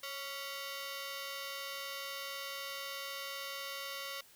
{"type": "ring-modulated tone", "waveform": "10% pulse", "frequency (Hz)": 836, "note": "G#5", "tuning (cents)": 11, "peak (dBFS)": -29, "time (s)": [0.03, 4.21], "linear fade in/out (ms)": 5, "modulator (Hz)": 286, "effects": ["white hiss -61 dBFS RMS until 4.35 s"]}